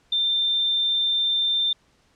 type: tone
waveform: sine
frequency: 3583 Hz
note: A7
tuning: 31 cents sharp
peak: -19 dBFS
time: 0.12-1.73 s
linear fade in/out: 5 ms
effects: pink hiss -62 dBFS RMS until 2.15 s + low-pass 7000 Hz 12 dB/octave